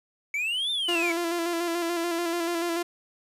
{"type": "exponential two-way sweep", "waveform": "triangle", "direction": "up then down", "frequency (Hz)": [2235, 3637, 2235], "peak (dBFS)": -24, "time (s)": [0.34, 1.12], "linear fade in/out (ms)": 2, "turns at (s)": 0.71}
{"type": "tone with vibrato", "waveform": "sawtooth", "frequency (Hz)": 340.7, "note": "F4", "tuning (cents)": -43, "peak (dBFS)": -22, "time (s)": [0.88, 2.83], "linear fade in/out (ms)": 10, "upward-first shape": "square", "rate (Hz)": 6.9, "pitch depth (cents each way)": 33}
{"effects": ["resampled to 32000 Hz", "9-bit"]}